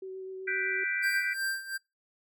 sine tone with vibrato, 378.4 Hz, F#4, 39 cents sharp, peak -37 dBFS, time 0.02-0.84 s, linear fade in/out 5 ms, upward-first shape sine, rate 7.9 Hz, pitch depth 11 cents each way
sine chord, G major seventh, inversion third, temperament equal, 1480 / 1568 / 1975.5 / 2349 Hz, F#6 / G6 / B6 / D7, 0 / 0 / 0 / 0 cents, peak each -37 / -33 / -33 / -35 dBFS, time 0.47-1.34 s, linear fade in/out 10 ms
square tone with tremolo, 1577 Hz, G6, 10 cents sharp, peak -29 dBFS, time 1.02-1.78 s, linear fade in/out 20 ms, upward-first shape sine, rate 2.8 Hz, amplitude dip 80%
effects noise-tail reverb RT60 0.2 s tail -22 dB re dry

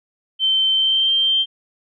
sine tone with pitch glide, 3100 to 3151 Hz, G7 to G7, -20 to +8 cents, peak -14 dBFS, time 0.39-1.46 s, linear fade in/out 50 ms, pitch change +28 cents, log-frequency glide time 0.73-1.14 s, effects none

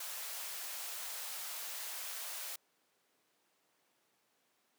white high-pass noise, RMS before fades -43 dBFS, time 0-2.56 s, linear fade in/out 5 ms, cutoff 520 Hz, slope 24 dB/octave, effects pink hiss -75 dBFS RMS until 4.78 s + high-pass 300 Hz 12 dB/octave

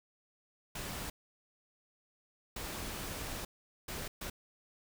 pink noise bursts at uneven times, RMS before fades -41 dBFS, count 4, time 0.75-1.1 / 2.56-3.45 / 3.88-4.08 / 4.21-4.3 s, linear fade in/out 5 ms, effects none

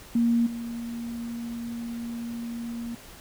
sine tone with level steps, 234.2 Hz, A#3, 8 cents sharp, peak -19 / -31 dBFS, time 0.15-2.95 s, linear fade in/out 5 ms, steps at 0.46 s, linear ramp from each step 10 ms, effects pink hiss -47 dBFS RMS until 3.2 s

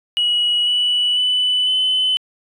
sine tone with pitch steps, 2915 / 2952 / 2990 / 3028 Hz, F#7 / F#7 / F#7 / F#7, -26 / -5 / +17 / +39 cents, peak -13 dBFS, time 0.17-2.17 s, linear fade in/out 0 ms, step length 500 ms, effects tanh soft clip ceiling -11 dBFS

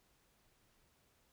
silence, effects pink hiss -73 dBFS RMS until 1.32 s

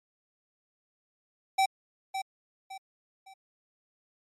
square tone with echo, 772 Hz, G5, 27 cents flat, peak -22 dBFS, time 1.58-1.66 s, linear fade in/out 10 ms, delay 560 ms, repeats 3, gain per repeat -9 dB, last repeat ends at 3.34 s, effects low-pass 10000 Hz 12 dB/octave + MP3 96 kbps

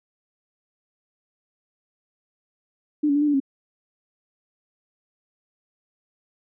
sine tone with pitch steps, 299 / 283.1 / 291.1 / 298.1 / 290.4 / 272.1 Hz, D4 / C#4 / D4 / D4 / D4 / C#4, +31 / +37 / -15 / +26 / -19 / -32 cents, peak -17 dBFS, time 3.03-3.402 s, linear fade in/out 10 ms, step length 62 ms, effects none

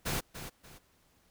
pink noise with echo, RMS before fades -33 dBFS, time 0.05-0.21 s, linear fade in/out 20 ms, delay 290 ms, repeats 2, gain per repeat -10 dB, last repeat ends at 0.79 s, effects pink hiss -68 dBFS RMS until 1.3 s

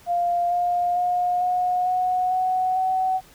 sine tone with pitch steps, 698.5 / 707 / 715.7 / 724.4 / 733.2 / 742.2 / 751.2 Hz, F5 / F5 / F5 / F#5 / F#5 / F#5 / F#5, 0 / +21 / +42 / -37 / -16 / +5 / +26 cents, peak -19 dBFS, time 0.06-3.21 s, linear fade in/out 50 ms, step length 450 ms, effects pink hiss -51 dBFS RMS until 3.34 s

